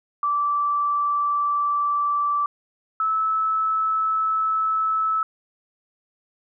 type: tone pair in turn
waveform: sine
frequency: 1164 / 1304.1 Hz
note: D6 / E6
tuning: -16 / -19 cents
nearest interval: major second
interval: 197 cents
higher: second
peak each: -19 dBFS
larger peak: neither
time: 0.23-2.46 / 3-5.23 s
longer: neither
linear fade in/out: 2 ms
effects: none